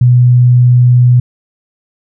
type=tone; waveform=sine; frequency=123.47 Hz; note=B2; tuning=in tune; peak=-3 dBFS; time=0.01-1.2 s; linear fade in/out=5 ms; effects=none